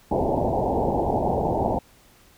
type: low-pass noise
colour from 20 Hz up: white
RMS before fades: -23 dBFS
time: 0.11-1.79 s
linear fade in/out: 5 ms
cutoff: 900 Hz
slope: 96 dB/octave
effects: pink hiss -55 dBFS RMS until 2.37 s